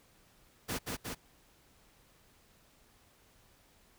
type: noise with echo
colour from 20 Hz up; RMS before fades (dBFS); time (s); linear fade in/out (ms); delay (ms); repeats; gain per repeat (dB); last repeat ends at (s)
pink; -36; 0.68-0.79; 20; 180; 2; -2; 1.15
effects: pink hiss -65 dBFS RMS until 3.98 s